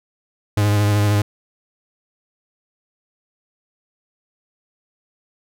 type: tone with vibrato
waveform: 45% pulse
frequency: 103.6 Hz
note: G#2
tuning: 4 cents flat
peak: -14 dBFS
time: 0.57-1.22 s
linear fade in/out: 5 ms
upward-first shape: sine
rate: 13 Hz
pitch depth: 26 cents each way
effects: none